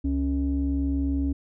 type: tone pair together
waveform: sine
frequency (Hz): 69.15 / 276.6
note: C#2 / C#4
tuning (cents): -4 / -4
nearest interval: 2 octaves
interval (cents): 2400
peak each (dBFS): -24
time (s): 0.04-1.33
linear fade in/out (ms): 10
effects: tanh soft clip ceiling -17 dBFS